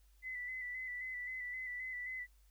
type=tone with vibrato; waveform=sine; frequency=2002 Hz; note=B6; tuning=23 cents sharp; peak=-40 dBFS; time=0.22-2.27 s; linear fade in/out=50 ms; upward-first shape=square; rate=3.8 Hz; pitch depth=28 cents each way; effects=added 50 Hz sine -63 dBFS peak until 2.5 s + white hiss -75 dBFS RMS until 2.5 s